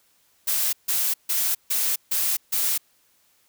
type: noise bursts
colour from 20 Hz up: blue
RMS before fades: -23 dBFS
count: 6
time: 0.47-2.78 s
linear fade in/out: 10 ms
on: 260 ms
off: 150 ms
effects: white hiss -63 dBFS RMS until 3.48 s